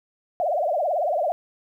sine tone with vibrato, 650 Hz, E5, 24 cents flat, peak -20 dBFS, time 0.4-1.32 s, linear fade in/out 0 ms, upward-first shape triangle, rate 18 Hz, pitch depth 260 cents each way, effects 10-bit

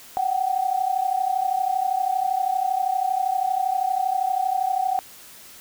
sine tone pair together, 740 / 772.6 Hz, F#5 / G5, 0 / -25 cents, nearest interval minor second, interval 75 cents, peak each -23 dBFS, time 0.17-4.99 s, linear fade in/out 0 ms, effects white hiss -45 dBFS RMS until 5.6 s

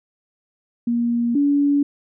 sine tone pair in turn, 236.5 / 285.5 Hz, A#3 / D4, +25 / -49 cents, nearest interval minor third, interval 326 cents, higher second, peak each -17 / -14 dBFS, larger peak second, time 0.87-1.35 / 1.35-1.83 s, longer neither, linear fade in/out 5 ms, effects none

